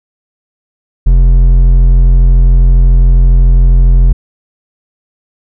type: tone with hard clipping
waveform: triangle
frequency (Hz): 43.65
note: F1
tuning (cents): 0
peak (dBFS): -4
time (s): 1.06-4.13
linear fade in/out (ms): 10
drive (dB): 10
effects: none